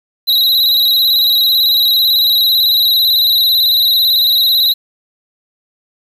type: tone with vibrato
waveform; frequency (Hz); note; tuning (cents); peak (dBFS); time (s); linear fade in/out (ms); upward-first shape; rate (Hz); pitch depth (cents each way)
square; 3927; B7; -11; -9; 0.27-4.74; 20; square; 18; 47
effects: 7-bit